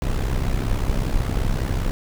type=noise with amplitude modulation; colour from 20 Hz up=brown; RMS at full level=-18 dBFS; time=0.02-1.91 s; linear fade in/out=0 ms; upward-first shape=sine; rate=65.2 Hz; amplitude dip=75%; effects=none